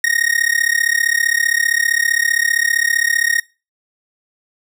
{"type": "tone with amplitude modulation", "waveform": "45% pulse", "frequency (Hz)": 1864.7, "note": "A#6", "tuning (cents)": 0, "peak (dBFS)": -10, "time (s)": [0.04, 3.4], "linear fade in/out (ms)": 2, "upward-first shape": "sine", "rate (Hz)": 35.3, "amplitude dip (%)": 95, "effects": ["noise-tail reverb RT60 0.3 s tail -22 dB re dry"]}